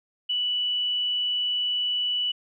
sine tone, 2960 Hz, F#7, in tune, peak -23 dBFS, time 0.29-2.32 s, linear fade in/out 10 ms, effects none

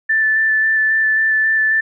sine tone with vibrato, 1760 Hz, A6, in tune, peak -12 dBFS, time 0.09-1.81 s, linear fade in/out 10 ms, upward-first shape square, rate 3.7 Hz, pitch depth 9 cents each way, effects none

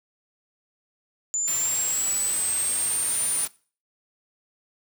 sine exponential sweep, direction up, 7040 to 9430 Hz, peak -23 dBFS, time 1.34-3.45 s, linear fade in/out 0 ms
white noise, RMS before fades -33 dBFS, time 1.47-3.48 s, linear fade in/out 10 ms
effects noise-tail reverb RT60 0.4 s tail -21 dB re dry

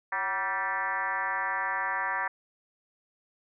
sine tone with frequency modulation, 1363 Hz, F6, 43 cents flat, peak -27 dBFS, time 0.12-2.28 s, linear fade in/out 5 ms, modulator 202 Hz, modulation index 2.9, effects none

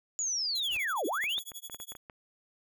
sine linear two-way sweep, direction down then up, 6970 to 276.3 to 3698 Hz, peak -29 dBFS, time 0.19-1.39 s, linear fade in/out 0 ms, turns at 1.06 s
10% pulse tone with tremolo, 3379 Hz, G#7, 29 cents sharp, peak -31 dBFS, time 0.55-1.97 s, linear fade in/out 5 ms, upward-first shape sine, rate 12 Hz, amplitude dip 100%
pink noise with exponential growth, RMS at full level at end -45 dBFS, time 0.59-0.77 s, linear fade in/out 1 ms, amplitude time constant 39 ms
clicks, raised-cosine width 0.5 ms, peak -31 dBFS, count 9, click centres 1.24 / 1.381 / 1.518 / 1.698 / 1.746 / 1.801 / 1.92 / 1.952 / 2.098 s
effects none

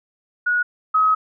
sine tone pair in turn, 1456 / 1272.9 Hz, F#6 / D#6, -28 / +39 cents, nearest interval major second, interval 233 cents, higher first, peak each -16 / -13 dBFS, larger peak second, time 0.46-0.63 / 0.94-1.15 s, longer second, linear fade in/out 10 ms, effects none

